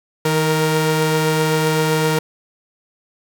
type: tone pair together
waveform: sawtooth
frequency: 157.98 / 466.2 Hz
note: D#3 / A#4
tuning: +27 / 0 cents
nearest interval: octave + perfect fifth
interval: 1873 cents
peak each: -14 dBFS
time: 0.25-2.19 s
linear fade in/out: 5 ms
effects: none